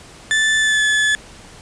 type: tone with pitch glide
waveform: 35% pulse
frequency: 1755 to 1721.9 Hz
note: A6 to A6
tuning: -5 to -38 cents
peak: -12 dBFS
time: 0.31-1.15 s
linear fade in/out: 0 ms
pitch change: -33 cents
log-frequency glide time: 0.58-0.84 s
effects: pink hiss -41 dBFS RMS until 1.61 s + resampled to 22050 Hz